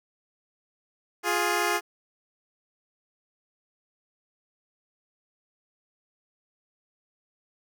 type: tone pair together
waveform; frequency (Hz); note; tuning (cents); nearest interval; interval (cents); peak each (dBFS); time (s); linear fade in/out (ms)
10% pulse; 350.9 / 415.3; F4 / G#4; +8 / 0; minor third; 292; -18; 1.23-1.81; 50
effects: none